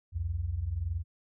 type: tone pair together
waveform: sine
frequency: 66 / 87.31 Hz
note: C2 / F2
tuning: +16 / 0 cents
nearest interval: perfect fourth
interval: 484 cents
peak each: -35 / -31 dBFS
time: 0.12-1.04 s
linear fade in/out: 50 ms
effects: none